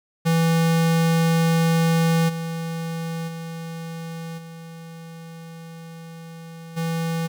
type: tone with level steps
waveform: square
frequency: 164.81 Hz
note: E3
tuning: in tune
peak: -17 / -27 / -31 / -37 / -23 dBFS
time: 0.25-7.28 s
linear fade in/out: 20 ms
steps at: 2.28 / 3.27 / 4.37 / 6.76 s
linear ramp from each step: 20 ms
effects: 9-bit